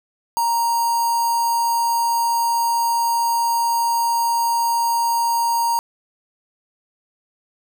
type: tone with notch filter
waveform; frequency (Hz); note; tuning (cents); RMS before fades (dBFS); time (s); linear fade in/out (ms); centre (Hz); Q
square; 932.3; A#5; 0; -19; 0.37-5.79; 0; 2700; 1.6
effects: none